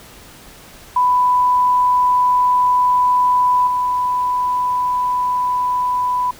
sine tone with level steps, 994 Hz, B5, 11 cents sharp, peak -11 / -15 dBFS, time 0.96-6.31 s, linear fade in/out 5 ms, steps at 3.67 s, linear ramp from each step 2 ms, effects pink hiss -41 dBFS RMS until 6.39 s

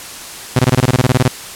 sawtooth tone bursts, 127.3 Hz, C3, 47 cents flat, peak -4 dBFS, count 14, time 0.56-1.281 s, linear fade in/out 5 ms, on 32 ms, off 21 ms, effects white hiss -30 dBFS RMS until 1.55 s + low-pass 11000 Hz 12 dB/octave

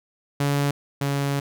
sawtooth tone pair in turn, 142.3 / 140.5 Hz, C#3 / C#3, +46 / +24 cents, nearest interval unison, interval 22 cents, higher first, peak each -16 / -18 dBFS, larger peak first, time 0.4-0.71 / 1.01-1.4 s, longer second, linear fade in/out 5 ms, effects none

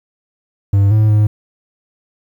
triangle tone with pitch steps, 99.6 / 107.9 / 105.9 Hz, G2 / A2 / G#2, +28 / -33 / +34 cents, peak -6 dBFS, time 0.73-1.27 s, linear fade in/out 5 ms, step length 180 ms, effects 8-bit

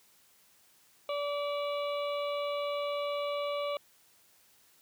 harmonic tone with a mistuned harmonic, 577 Hz, D5, 31 cents flat, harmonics 1 / 2 / 4 / 5 / 6 / 7, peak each -32 / -38 / -44 / -46 / -48 / -49 dBFS, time 1.09-3.77 s, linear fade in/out 2 ms, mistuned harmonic 7, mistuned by -31 cents, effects white hiss -64 dBFS RMS until 4.81 s + high-pass 60 Hz 12 dB/octave

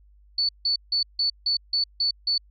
sine tone bursts, 4466 Hz, C#8, 12 cents sharp, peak -20 dBFS, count 8, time 0.38-2.38 s, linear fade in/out 5 ms, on 110 ms, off 160 ms, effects added 50 Hz sine -52 dBFS peak until 2.5 s

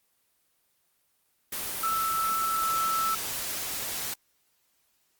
sine tone in noise, 1318.5 Hz, E6, in tune, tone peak -25 dBFS, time 1.83-3.15 s, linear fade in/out 5 ms, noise white, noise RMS -33 dBFS, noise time 1.52-4.14 s, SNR +5 dB, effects white hiss -71 dBFS RMS until 5.19 s + Opus 24 kbps

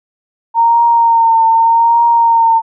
sine tone with vibrato, 920 Hz, A#5, 23 cents flat, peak -6 dBFS, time 0.54-2.62 s, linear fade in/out 50 ms, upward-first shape triangle, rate 0.83 Hz, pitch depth 35 cents each way, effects none

